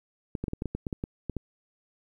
clicks, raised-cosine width 3 ms, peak -18 dBFS, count 12, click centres 0.352 / 0.44 / 0.482 / 0.534 / 0.621 / 0.657 / 0.75 / 0.868 / 0.928 / 1.039 / 1.297 / 1.367 s, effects 10-bit

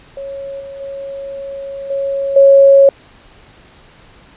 sine tone with level steps, 551 Hz, C#5, 11 cents flat, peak -23 / -27 / -23 / -15 / -3 dBFS, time 0.17-2.89 s, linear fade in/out 2 ms, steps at 0.6 / 0.8 / 1.9 / 2.36 s, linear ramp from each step 5 ms, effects pink hiss -44 dBFS RMS until 4.36 s + resampled to 8000 Hz

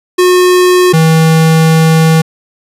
square tone pair in turn, 362.4 / 160.83 Hz, F#4 / E3, -36 / -42 cents, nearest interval octave + major second, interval 1406 cents, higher first, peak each -5 dBFS, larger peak neither, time 0.18-0.93 / 0.93-2.22 s, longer second, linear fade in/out 10 ms, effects resampled to 32000 Hz

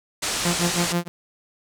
white low-pass noise, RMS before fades -26 dBFS, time 0.22-0.93 s, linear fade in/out 10 ms, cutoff 8600 Hz, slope 24 dB/octave
sawtooth tone with tremolo, 173.5 Hz, F3, 11 cents flat, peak -15 dBFS, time 0.45-1.08 s, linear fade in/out 0 ms, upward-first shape sine, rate 6.3 Hz, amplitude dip 100%
effects none

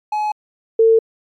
triangle / sine tone pair in turn, 847 / 449.5 Hz, G#5 / A4, +34 / +37 cents, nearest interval major seventh, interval 1097 cents, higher first, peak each -15 / -8 dBFS, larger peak second, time 0.12-0.32 / 0.79-0.99 s, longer neither, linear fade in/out 5 ms, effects MP3 96 kbps

